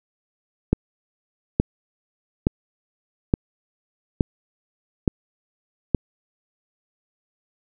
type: click train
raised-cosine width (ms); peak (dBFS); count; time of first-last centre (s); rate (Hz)
3; -3; 7; 0.73-5.947; 1.15
effects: none